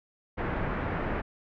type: low-pass noise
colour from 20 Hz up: pink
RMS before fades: -31 dBFS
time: 0.37-1.22 s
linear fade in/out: 20 ms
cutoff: 2000 Hz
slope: 24 dB/octave
effects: none

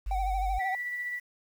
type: tone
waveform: sine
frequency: 49 Hz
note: G1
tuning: in tune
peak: -29 dBFS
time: 0.06-0.59 s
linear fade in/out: 10 ms
type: tone with vibrato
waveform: triangle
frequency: 758 Hz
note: F#5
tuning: 42 cents sharp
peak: -27 dBFS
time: 0.11-0.75 s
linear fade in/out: 2 ms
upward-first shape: sine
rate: 13 Hz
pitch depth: 57 cents each way
type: tone with tremolo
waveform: sine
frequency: 1959 Hz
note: B6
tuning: 15 cents flat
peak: -30 dBFS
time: 0.59-1.2 s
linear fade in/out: 20 ms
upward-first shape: triangle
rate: 15 Hz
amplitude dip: 35%
effects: 9-bit

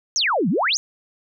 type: exponential two-way sweep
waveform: sine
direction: down then up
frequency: 6740 to 155.56 to 6740 Hz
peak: -17 dBFS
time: 0.16-0.77 s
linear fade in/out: 0 ms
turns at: 0.49 s
effects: none

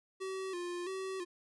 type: tone with vibrato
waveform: square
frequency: 366 Hz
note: F#4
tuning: 19 cents flat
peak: -38 dBFS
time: 0.2-1.25 s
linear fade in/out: 20 ms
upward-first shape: square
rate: 1.5 Hz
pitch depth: 69 cents each way
effects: resampled to 24000 Hz

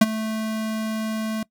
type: tone with ADSR envelope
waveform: square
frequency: 219.2 Hz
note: A3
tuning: 6 cents flat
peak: -9 dBFS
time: 0.01-1.43 s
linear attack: 7 ms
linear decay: 31 ms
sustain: -16 dB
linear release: 3 ms
effects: noise-tail reverb RT60 0.1 s tail -22 dB re dry

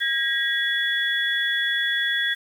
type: tone cluster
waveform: sine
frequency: 1630 / 1907 / 3388 Hz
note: G#6 / A#6 / G#7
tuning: -33 / +39 / +34 cents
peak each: -25 dBFS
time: 0-2.35 s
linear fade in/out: 20 ms
effects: 8-bit

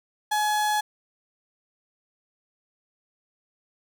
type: tone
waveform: 35% pulse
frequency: 845 Hz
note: G#5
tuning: 30 cents sharp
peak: -20 dBFS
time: 0.31-0.81 s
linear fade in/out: 10 ms
effects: none

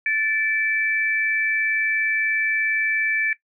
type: tone pair together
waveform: sine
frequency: 1756 / 2319 Hz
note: A6 / D7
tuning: -4 / -22 cents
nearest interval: perfect fourth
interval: 482 cents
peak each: -22 dBFS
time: 0.06-3.33 s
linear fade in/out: 2 ms
effects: noise-tail reverb RT60 0.1 s tail -17 dB re dry

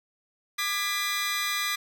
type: chord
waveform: 20% pulse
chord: G# diminished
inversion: second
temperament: just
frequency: 1196.1 / 1661.2 / 1993.5 Hz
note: D6 / G#6 / B6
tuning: +31 / 0 / +16 cents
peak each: -26 / -30 / -24 dBFS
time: 0.58-1.76 s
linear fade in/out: 10 ms
effects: none

